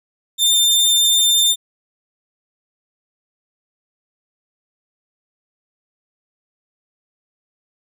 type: tone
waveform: sawtooth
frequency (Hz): 3597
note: A7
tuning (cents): +37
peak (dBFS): -9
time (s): 0.38-1.56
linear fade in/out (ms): 50
effects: none